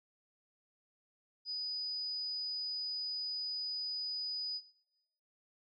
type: tone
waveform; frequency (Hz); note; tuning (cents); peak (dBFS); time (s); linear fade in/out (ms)
sine; 4970; D#8; -3; -36; 1.45-4.61; 50
effects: noise-tail reverb RT60 1.0 s tail -20 dB re dry + MP3 48 kbps